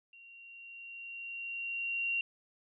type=tone with level ramp; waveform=sine; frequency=2756 Hz; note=F7; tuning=24 cents flat; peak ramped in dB=-53 to -29 dBFS; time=0.13-2.21 s; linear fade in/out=2 ms; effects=none